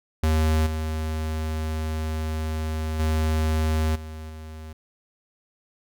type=tone with level steps; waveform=square; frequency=78.6 Hz; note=D#2; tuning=18 cents sharp; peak=-19 / -26 / -21 / -35 / -37 dBFS; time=0.23-4.73 s; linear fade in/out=5 ms; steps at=0.66 / 2.99 / 3.95 / 4.29 s; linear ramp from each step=10 ms; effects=none